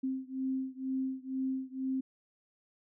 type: beating tone pair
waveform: sine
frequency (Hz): 262.3 / 264.4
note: C4 / C4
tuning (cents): +4 / +18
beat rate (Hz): 2.1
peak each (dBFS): -35 / -36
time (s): 0.03-2.01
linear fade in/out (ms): 10
effects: none